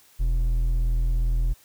sine tone with hard clipping, 41.34 Hz, E1, 6 cents sharp, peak -21 dBFS, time 0.19-1.54 s, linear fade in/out 20 ms, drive 5 dB, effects white hiss -56 dBFS RMS until 1.64 s

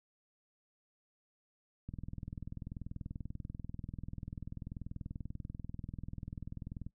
click train, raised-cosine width 5 ms, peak -30 dBFS, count 103, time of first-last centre 1.89-6.866 s, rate 20.5 Hz, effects noise-tail reverb RT60 0.1 s tail -18 dB re dry

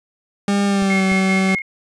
40% pulse tone with pitch glide, 200.8 to 190.41 Hz, G3 to F#3, +42 to +50 cents, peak -14 dBFS, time 0.48-1.55 s, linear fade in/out 2 ms, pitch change -92 cents, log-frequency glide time 0.66-1.03 s
clicks, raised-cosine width 5 ms, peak -22 dBFS, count 2, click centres 0.823 / 1.119 s
sine tone with tremolo, 2156 Hz, C#7, 49 cents flat, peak -19 dBFS, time 0.9-1.62 s, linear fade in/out 2 ms, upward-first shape square, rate 5.1 Hz, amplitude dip 45%
effects resampled to 22050 Hz

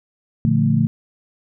sine chord, Bb major seventh, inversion none, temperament equal with one note detuned, 116.54 / 146.83 / 174.61 / 221.8 Hz, Bb2 / D3 / F3 / A3, 0 / 0 / 0 / +14 cents, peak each -20 / -18 / -22 / -18 dBFS, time 0.45-0.87 s, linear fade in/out 0 ms, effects none

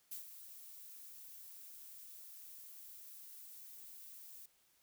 violet noise with ADSR envelope, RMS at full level -44 dBFS, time 0.11-4.46 s, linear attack 9 ms, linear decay 120 ms, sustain -10 dB, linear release 4 ms, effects white hiss -73 dBFS RMS until 4.82 s

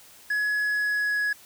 triangle tone with pitch glide, 1688 to 1677.3 Hz, G#6 to G#6, +28 to +17 cents, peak -21 dBFS, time 0.3-1.33 s, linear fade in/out 5 ms, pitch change -11 cents, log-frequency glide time 0.64-1.17 s, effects white hiss -51 dBFS RMS until 1.45 s

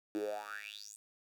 10% pulse tone with high-pass filter sweep, 103.8 Hz, G#2, in tune, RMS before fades -42 dBFS, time 0.15-0.96 s, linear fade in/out 0 ms, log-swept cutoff 300 to 8400 Hz, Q 8.7, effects none

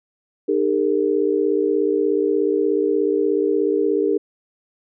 sine tone cluster, 304.6 / 401.2 / 457.9 Hz, D#4 / G4 / A#4, -37 / +40 / -31 cents, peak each -22 / -19 / -21 dBFS, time 0.48-4.18 s, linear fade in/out 10 ms, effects none

